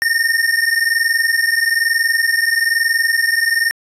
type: tone pair together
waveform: square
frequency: 1817.9 / 1839 Hz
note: A#6 / A#6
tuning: -44 / -24 cents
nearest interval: unison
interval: 20 cents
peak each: -17 dBFS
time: 0.02-3.71 s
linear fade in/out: 0 ms
effects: resampled to 32000 Hz